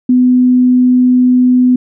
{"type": "tone", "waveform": "sine", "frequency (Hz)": 250.8, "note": "B3", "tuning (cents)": 27, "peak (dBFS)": -5, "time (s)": [0.09, 1.76], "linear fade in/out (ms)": 5, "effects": []}